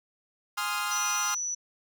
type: chord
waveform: sawtooth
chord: F minor seventh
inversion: first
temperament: equal with one note detuned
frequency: 830.6 / 1042.3 / 1244.5 / 1396.9 Hz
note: Ab5 / C6 / Eb6 / F6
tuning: 0 / -7 / 0 / 0 cents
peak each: -33 / -31 / -30 / -29 dBFS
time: 0.57-1.35 s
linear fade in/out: 10 ms
type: tone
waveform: sine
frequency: 5930 Hz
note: F#8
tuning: 3 cents sharp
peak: -29 dBFS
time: 0.91-1.55 s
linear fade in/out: 10 ms
effects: none